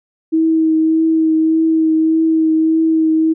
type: tone with vibrato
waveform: sine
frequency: 320 Hz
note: D#4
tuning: 49 cents sharp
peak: -10 dBFS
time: 0.32-3.34 s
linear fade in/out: 20 ms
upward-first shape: triangle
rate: 1.7 Hz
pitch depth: 19 cents each way
effects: none